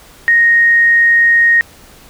sine tone, 1864.7 Hz, A#6, in tune, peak -6 dBFS, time 0.28-1.61 s, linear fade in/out 0 ms, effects pink hiss -41 dBFS RMS until 2.09 s

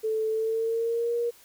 sine tone with pitch glide, 438.6 to 472.8 Hz, A4 to A#4, -6 to +24 cents, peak -24 dBFS, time 0.03-1.31 s, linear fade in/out 20 ms, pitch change +130 cents, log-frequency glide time 0.3-1.15 s, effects white hiss -55 dBFS RMS until 1.44 s

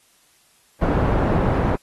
pink low-pass noise, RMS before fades -19 dBFS, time 0.81-1.76 s, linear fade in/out 10 ms, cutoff 890 Hz, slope 12 dB/octave, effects white hiss -58 dBFS RMS until 1.82 s + AAC 32 kbps

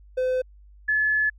triangle / sine tone pair in turn, 511 / 1718.8 Hz, C5 / A6, -41 / -41 cents, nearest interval octave + major sixth, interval 2100 cents, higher second, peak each -19 dBFS, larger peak neither, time 0.17-0.42 / 0.88-1.3 s, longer second, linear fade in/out 10 ms, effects added 50 Hz sine -47 dBFS peak until 1.38 s

